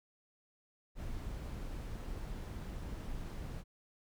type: noise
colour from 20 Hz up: brown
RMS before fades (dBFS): -42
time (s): 0.95-3.64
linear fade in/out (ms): 50
effects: none